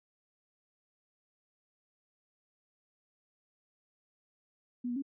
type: tone with pitch steps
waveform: sine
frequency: 245.4 / 241.3 / 275.5 Hz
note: B3 / B3 / C#4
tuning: -11 / -40 / -11 cents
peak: -32 dBFS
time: 4.84-5.023 s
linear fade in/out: 10 ms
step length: 61 ms
effects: none